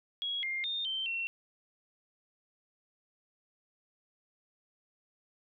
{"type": "tone with pitch steps", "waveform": "sine", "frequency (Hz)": [3318, 2114, 3648, 3115, 2718], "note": ["G#7", "C7", "A#7", "G7", "F7"], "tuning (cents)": [-2, 17, -38, -12, -48], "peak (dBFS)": -32, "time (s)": [0.22, 1.27], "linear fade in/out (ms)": 0, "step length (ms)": 210, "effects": []}